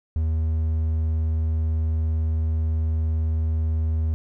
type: tone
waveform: triangle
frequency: 79.5 Hz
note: D#2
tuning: 38 cents sharp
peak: -18 dBFS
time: 0.16-4.14 s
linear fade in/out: 0 ms
effects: none